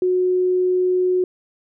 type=tone; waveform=sine; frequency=365.6 Hz; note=F#4; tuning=21 cents flat; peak=-15 dBFS; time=0.02-1.24 s; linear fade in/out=2 ms; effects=none